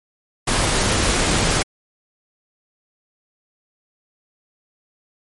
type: noise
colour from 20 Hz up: pink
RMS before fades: -18 dBFS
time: 0.47-1.63 s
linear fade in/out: 10 ms
effects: MP3 48 kbps